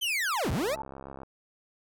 40% pulse linear two-way sweep, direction down then up, 3161 to 49.92 to 678 Hz, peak -26 dBFS, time 0.01-0.76 s, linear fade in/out 20 ms, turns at 0.51 s
click train, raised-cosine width 1 ms, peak -28 dBFS, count 54, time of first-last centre 0.45-1.233 s, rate 67.7 Hz
sine tone with exponential growth, 877 Hz, A5, 6 cents flat, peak -29 dBFS, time 0.68-0.82 s, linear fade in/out 5 ms, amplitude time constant 30 ms
effects none

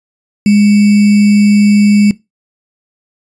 sine tone with sample-and-hold, 206.3 Hz, G#3, 11 cents flat, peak -4 dBFS, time 0.46-2.11 s, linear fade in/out 2 ms, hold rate 2450 Hz, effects noise-tail reverb RT60 0.2 s tail -19 dB re dry + resampled to 22050 Hz

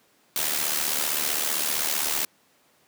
white noise with amplitude modulation, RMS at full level -23 dBFS, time 0.36-2.25 s, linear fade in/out 2 ms, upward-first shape sine, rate 75.5 Hz, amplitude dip 65%, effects pink hiss -62 dBFS RMS until 2.87 s + high-pass 200 Hz 12 dB/octave

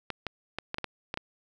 clicks, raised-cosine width 0.3 ms, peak -16 dBFS, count 8, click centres 0.103 / 0.267 / 0.586 / 0.744 / 0.784 / 0.843 / 1.141 / 1.174 s, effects none

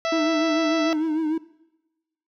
harmonic tone, 661 Hz, E5, 5 cents sharp, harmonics 1 / 2 / 3 / 4 / 5 / 6 / 7 / 8 / 9, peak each -23 / -29 / -33 / -35 / -37 / -39 / -40 / -41 / -42 dBFS, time 0.05-0.93 s, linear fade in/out 0 ms
triangle tone with vibrato, 314.1 Hz, D#4, 16 cents sharp, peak -19 dBFS, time 0.12-1.38 s, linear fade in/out 5 ms, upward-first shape triangle, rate 6.7 Hz, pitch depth 76 cents each way
effects noise-tail reverb RT60 1.0 s tail -20 dB re dry

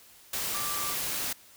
sine tone in noise, 1174.7 Hz, D6, in tune, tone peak -36 dBFS, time 0.54-0.94 s, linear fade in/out 5 ms, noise white, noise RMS -32 dBFS, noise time 0.33-1.33 s, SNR -7 dB, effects white hiss -55 dBFS RMS until 1.56 s

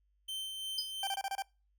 45% pulse tone with tremolo, 3100 Hz, G7, 20 cents flat, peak -36 dBFS, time 0.28-1.16 s, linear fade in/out 10 ms, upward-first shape sine, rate 2.9 Hz, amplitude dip 35%
triangle tone with exponential decay, 4978 Hz, D#8, in tune, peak -28 dBFS, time 0.78-0.92 s, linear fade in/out 5 ms, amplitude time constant 30 ms
40% pulse tone bursts, 784 Hz, G5, in tune, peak -33 dBFS, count 6, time 1.03-1.422 s, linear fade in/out 2 ms, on 42 ms, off 28 ms
effects noise-tail reverb RT60 0.3 s tail -25 dB re dry + added 50 Hz sine -70 dBFS peak until 1.78 s

